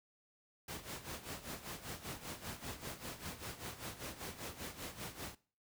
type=noise with tremolo; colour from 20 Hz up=pink; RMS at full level=-43 dBFS; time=0.68-5.35 s; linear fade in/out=5 ms; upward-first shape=sine; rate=5.1 Hz; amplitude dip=75%; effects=noise-tail reverb RT60 0.4 s tail -20 dB re dry + high-pass 60 Hz 12 dB/octave